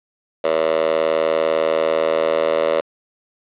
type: tone with high-pass filter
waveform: 10% pulse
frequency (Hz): 80.2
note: E2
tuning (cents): -47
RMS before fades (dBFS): -18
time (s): 0.44-2.81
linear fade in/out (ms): 5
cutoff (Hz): 560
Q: 4.8
effects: resampled to 8000 Hz + 7-bit